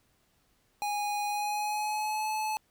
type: tone with pitch glide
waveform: square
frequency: 825 to 862.5 Hz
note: G#5 to A5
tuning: -12 to -35 cents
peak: -30 dBFS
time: 0.82-2.57 s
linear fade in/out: 0 ms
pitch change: +77 cents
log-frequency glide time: 1.27-2.28 s
effects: pink hiss -70 dBFS RMS until 2.7 s